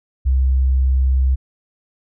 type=tone; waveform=sine; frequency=65.4 Hz; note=C2; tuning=in tune; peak=-12 dBFS; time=0.25-1.36 s; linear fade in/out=20 ms; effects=none